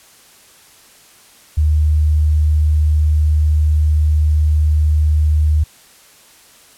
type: tone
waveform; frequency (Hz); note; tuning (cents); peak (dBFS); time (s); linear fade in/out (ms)
sine; 76.3; D#2; -33; -10; 1.57-5.64; 10
effects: white hiss -46 dBFS RMS until 6.77 s + low-pass 12000 Hz 12 dB/octave